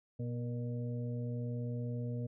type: harmonic tone with a mistuned harmonic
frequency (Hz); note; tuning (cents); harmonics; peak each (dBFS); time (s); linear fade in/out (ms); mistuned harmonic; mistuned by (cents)
121; B2; -35; 1 / 2 / 4 / 5; -36 / -42 / -46 / -52; 0.19-2.27; 10; 4; -38
effects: none